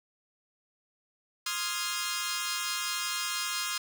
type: chord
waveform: 10% pulse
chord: F minor seventh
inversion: second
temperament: equal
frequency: 1046.5 / 1244.5 / 1396.9 / 1661.2 Hz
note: C6 / Eb6 / F6 / Ab6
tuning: 0 / 0 / 0 / 0 cents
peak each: -28 dBFS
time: 1.46-3.78 s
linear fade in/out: 5 ms
effects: none